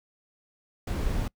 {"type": "noise", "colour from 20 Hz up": "brown", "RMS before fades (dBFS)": -28, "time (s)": [0.87, 1.28], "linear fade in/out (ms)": 5, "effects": ["noise-tail reverb RT60 0.1 s tail -25 dB re dry"]}